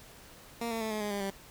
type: tone with pitch steps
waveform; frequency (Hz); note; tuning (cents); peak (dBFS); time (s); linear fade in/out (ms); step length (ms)
15% pulse; 233.1 / 226.5 / 220 / 213.8 / 207.7 / 201.8 / 196.01; A#3 / A#3 / A3 / A3 / G#3 / G#3 / G3; 0 / -50 / 0 / -49 / 0 / -49 / 0; -26; 0.61-1.303; 5; 99
effects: pink hiss -53 dBFS RMS until 1.5 s